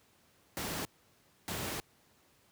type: noise bursts at uneven times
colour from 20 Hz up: pink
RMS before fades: -37 dBFS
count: 2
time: 0.57-0.85 / 1.48-1.8 s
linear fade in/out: 0 ms
effects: pink hiss -67 dBFS RMS until 2.51 s + high-pass 80 Hz 12 dB/octave